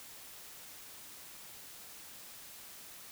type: silence
effects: white hiss -51 dBFS RMS until 3.11 s